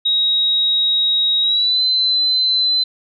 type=tone with pitch glide; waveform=sine; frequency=3800 to 4049 Hz; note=A#7 to B7; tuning=+33 to +42 cents; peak=-13 dBFS; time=0.05-2.84 s; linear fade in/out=10 ms; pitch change=+109 cents; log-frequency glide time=1.41-1.81 s; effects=none